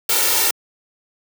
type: noise with comb filter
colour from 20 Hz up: white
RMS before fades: -17 dBFS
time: 0.09-0.51 s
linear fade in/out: 5 ms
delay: 2.2 ms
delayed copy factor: +1
effects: high-pass 200 Hz 12 dB/octave